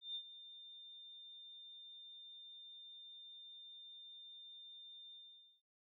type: tone with ADSR envelope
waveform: sine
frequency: 3605 Hz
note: A7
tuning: 41 cents sharp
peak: -40 dBFS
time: 0.01-5.62 s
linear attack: 140 ms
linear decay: 73 ms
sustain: -13 dB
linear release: 500 ms
effects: none